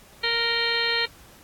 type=harmonic tone with a mistuned harmonic; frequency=466.2 Hz; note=A#4; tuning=in tune; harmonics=1 / 2 / 3 / 4 / 5 / 6 / 7 / 8 / 9; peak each=-31 / -34 / -33 / -27 / -30 / -36 / -30 / -32 / -27 dBFS; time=0.23-1.06 s; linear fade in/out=10 ms; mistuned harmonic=7; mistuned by=-66 cents; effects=pink hiss -51 dBFS RMS until 1.43 s + AAC 64 kbps